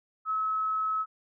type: tone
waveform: sine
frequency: 1290 Hz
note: E6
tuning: 38 cents flat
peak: -26 dBFS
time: 0.25-1.06 s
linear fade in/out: 50 ms
effects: none